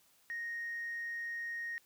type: tone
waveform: sine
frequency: 1864.7 Hz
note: A#6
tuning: in tune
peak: -36 dBFS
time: 0.3-1.78 s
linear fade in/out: 0 ms
effects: tanh soft clip ceiling -34 dBFS + white hiss -68 dBFS RMS until 1.85 s